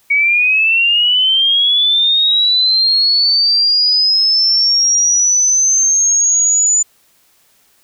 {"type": "linear sweep", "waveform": "sine", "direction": "up", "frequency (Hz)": [2238, 7030], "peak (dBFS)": -9, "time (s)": [0.1, 6.83], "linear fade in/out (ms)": 10, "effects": ["white hiss -54 dBFS RMS until 7.83 s"]}